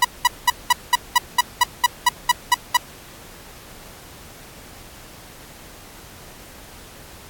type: tone bursts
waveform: sawtooth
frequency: 978 Hz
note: B5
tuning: 17 cents flat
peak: -7 dBFS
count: 13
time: 0.02-2.771 s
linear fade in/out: 5 ms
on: 27 ms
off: 200 ms
effects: pink hiss -42 dBFS RMS until 7.29 s + AAC 64 kbps